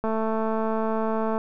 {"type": "click train", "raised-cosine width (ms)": 1, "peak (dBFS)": -14, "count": 297, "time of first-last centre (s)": [0.04, 1.379], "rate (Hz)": 221, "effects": []}